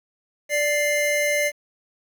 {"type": "tone pair together", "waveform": "square", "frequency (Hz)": [587.3, 2096], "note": ["D5", "C7"], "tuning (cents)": [0, 2], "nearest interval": "octave + minor seventh", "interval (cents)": 2202, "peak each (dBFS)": -23, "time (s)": [0.49, 1.52], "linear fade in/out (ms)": 50, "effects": ["8-bit"]}